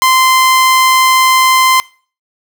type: tone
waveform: sawtooth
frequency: 1038 Hz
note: C6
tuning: 14 cents flat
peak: -3 dBFS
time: 0.02-1.8 s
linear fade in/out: 0 ms
effects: noise-tail reverb RT60 0.4 s tail -23 dB re dry